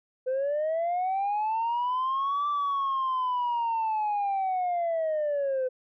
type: linear two-way sweep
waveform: sine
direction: up then down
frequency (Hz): 505 to 1171 to 505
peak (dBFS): -23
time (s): 0.26-5.69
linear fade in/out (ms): 20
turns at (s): 2.48
effects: tanh soft clip ceiling -23 dBFS